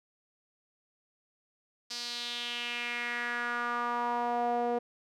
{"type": "tone with band-pass filter sweep", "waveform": "sawtooth", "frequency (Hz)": 240, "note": "B3", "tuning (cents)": -49, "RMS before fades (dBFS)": -33, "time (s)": [1.9, 4.79], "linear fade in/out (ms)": 10, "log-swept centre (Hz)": [4900, 570], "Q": 3.5, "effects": []}